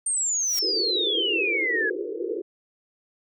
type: exponential sweep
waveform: sine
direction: down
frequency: 8870 to 1645 Hz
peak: -22 dBFS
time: 0.06-1.9 s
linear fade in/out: 5 ms
type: noise with exponential growth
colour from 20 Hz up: blue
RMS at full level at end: -29 dBFS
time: 0.36-0.59 s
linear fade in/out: 1 ms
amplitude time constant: 48 ms
type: band-pass noise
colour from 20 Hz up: white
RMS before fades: -30 dBFS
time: 0.62-2.42 s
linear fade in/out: 10 ms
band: 320 to 490 Hz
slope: 96 dB/octave
effects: none